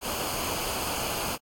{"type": "noise with comb filter", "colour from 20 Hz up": "pink", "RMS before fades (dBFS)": -31, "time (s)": [0.01, 1.38], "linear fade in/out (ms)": 50, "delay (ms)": 0.53, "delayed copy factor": -0.6, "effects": ["AAC 64 kbps"]}